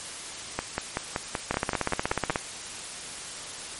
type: two click trains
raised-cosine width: 0.5 ms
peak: -9 / -11 dBFS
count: 15 / 10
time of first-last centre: 1.51-2.358 / 0.59-2.304 s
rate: 16.5 / 5.25 Hz
effects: white hiss -38 dBFS RMS until 3.79 s + MP3 48 kbps